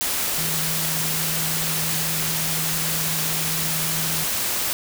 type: tone in noise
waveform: sine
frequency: 160 Hz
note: D#3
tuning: 49 cents sharp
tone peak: -30 dBFS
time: 0.38-4.24 s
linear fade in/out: 0 ms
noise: white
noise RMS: -24 dBFS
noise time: 0.01-4.73 s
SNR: -9 dB
effects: none

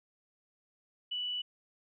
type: tone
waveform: sine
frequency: 2960 Hz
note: F#7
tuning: in tune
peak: -33 dBFS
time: 1.11-1.42 s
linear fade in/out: 10 ms
effects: none

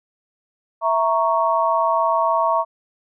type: chord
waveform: sine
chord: A# diminished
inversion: second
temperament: equal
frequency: 659.3 / 932.3 / 1108.7 Hz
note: E5 / A#5 / C#6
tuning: 0 / 0 / 0 cents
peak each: -20 dBFS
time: 0.81-2.65 s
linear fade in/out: 50 ms
effects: none

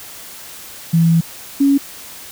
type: tone pair in turn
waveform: sine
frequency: 165.6 / 278.5 Hz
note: E3 / C#4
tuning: +8 / +8 cents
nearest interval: major sixth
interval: 900 cents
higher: second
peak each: -9 dBFS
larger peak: neither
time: 0.93-1.21 / 1.6-1.78 s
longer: first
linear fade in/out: 10 ms
effects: white hiss -35 dBFS RMS until 2.31 s

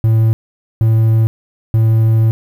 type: tone bursts at uneven times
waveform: triangle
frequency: 111.7 Hz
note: A2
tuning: 27 cents sharp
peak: -6 dBFS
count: 3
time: 0.04-0.33 / 0.81-1.27 / 1.74-2.31 s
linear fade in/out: 0 ms
effects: 7-bit

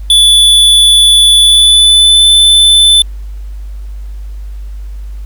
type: tone with pitch glide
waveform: square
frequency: 3460 to 3520 Hz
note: A7 to A7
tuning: -30 to 0 cents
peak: -3 dBFS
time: 0.1-3.02 s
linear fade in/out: 2 ms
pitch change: +30 cents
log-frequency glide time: 1.41-2.27 s
effects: added 50 Hz sine -20 dBFS peak until 5.25 s + pink hiss -47 dBFS RMS until 5.25 s

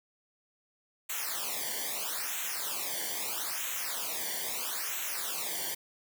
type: noise with flanger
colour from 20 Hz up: white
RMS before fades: -35 dBFS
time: 1.09-5.75 s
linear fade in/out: 10 ms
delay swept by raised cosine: 0.2 to 0.78 ms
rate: 0.77 Hz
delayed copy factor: -0.95
effects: none

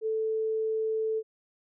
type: tone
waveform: sine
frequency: 440 Hz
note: A4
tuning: in tune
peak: -26 dBFS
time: 0.01-1.23 s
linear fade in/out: 50 ms
effects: none

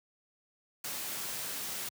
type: noise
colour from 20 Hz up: white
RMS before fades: -38 dBFS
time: 0.84-1.89 s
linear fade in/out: 5 ms
effects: high-pass 100 Hz 12 dB/octave

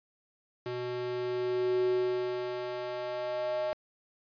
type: tone with high-pass filter sweep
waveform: square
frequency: 123.47 Hz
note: B2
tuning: in tune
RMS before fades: -32 dBFS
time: 0.66-3.73 s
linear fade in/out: 0 ms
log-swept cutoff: 260 to 640 Hz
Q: 6.2
effects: resampled to 11025 Hz

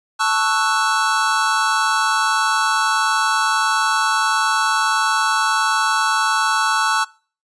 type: chord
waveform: square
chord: F# minor seventh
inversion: first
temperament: equal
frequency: 880 / 1108.7 / 1318.5 / 1480 Hz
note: A5 / C#6 / E6 / F#6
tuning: 0 / 0 / 0 / 0 cents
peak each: -22 dBFS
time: 0.19-7.05 s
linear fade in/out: 20 ms
effects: noise-tail reverb RT60 0.4 s tail -23 dB re dry + resampled to 22050 Hz

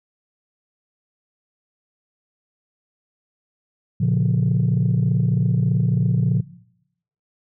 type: chord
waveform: sine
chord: Bb minor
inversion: none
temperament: just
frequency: 116.54 / 139.85 / 174.81 Hz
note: Bb2 / Db3 / F3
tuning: 0 / +16 / +2 cents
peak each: -19 dBFS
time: 4-6.41 s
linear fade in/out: 10 ms
effects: noise-tail reverb RT60 0.8 s tail -19 dB re dry + tanh soft clip ceiling -11 dBFS

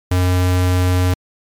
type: tone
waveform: square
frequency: 90.7 Hz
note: F#2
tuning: 34 cents flat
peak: -13 dBFS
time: 0.11-1.14 s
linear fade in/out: 5 ms
effects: MP3 96 kbps

